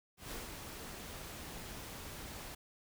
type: noise with ADSR envelope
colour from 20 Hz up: pink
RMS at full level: -43 dBFS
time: 0.17-2.55 s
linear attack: 150 ms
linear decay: 150 ms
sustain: -4 dB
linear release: 6 ms
effects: none